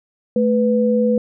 sine tone pair together, 218.7 / 495.2 Hz, A3 / B4, -10 / +5 cents, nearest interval octave + major second, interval 1415 cents, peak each -16 dBFS, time 0.36-1.18 s, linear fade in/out 2 ms, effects none

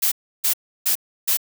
blue noise bursts, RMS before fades -19 dBFS, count 4, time 0.02-1.372 s, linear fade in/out 10 ms, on 98 ms, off 320 ms, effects none

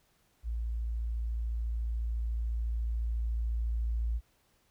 sine tone with level ramp, 57 Hz, A#1, 38 cents flat, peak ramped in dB -31 to -28 dBFS, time 0.43-4.21 s, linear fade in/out 50 ms, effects pink hiss -70 dBFS RMS until 4.7 s

